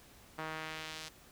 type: tone with band-pass filter sweep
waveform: sawtooth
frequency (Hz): 157.6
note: D#3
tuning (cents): +23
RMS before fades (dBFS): -43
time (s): 0.38-1.09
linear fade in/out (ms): 10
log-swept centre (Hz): 1200 to 5100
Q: 0.98
effects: pink hiss -59 dBFS RMS until 1.31 s